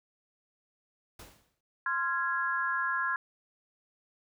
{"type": "noise with exponential decay", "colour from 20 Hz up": "pink", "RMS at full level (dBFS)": -46, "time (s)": [1.19, 1.61], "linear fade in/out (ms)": 5, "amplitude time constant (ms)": 90}
{"type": "chord", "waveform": "sine", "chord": "F minor", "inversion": "second", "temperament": "equal with one note detuned", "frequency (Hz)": [1046.5, 1380.9, 1661.2], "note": ["C6", "F6", "Ab6"], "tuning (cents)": [0, -20, 0], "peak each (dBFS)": [-33, -33, -31], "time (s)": [1.86, 3.16], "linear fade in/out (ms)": 2}
{"effects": []}